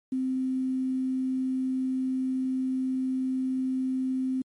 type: tone with quantisation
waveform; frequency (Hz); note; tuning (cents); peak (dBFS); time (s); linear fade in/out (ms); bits
sine; 260; C4; -11; -25; 0.12-4.42; 5; 9
effects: MP3 48 kbps